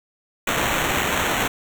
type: noise with sample-and-hold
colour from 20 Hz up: white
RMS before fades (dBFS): -22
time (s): 0.47-1.48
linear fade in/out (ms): 5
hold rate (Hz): 4900
effects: none